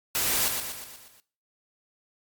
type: noise with echo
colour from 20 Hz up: white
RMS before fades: -26 dBFS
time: 0.15-0.48 s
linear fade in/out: 0 ms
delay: 120 ms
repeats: 6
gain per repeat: -5 dB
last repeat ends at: 1.2 s
effects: noise-tail reverb RT60 0.4 s tail -18 dB re dry + MP3 96 kbps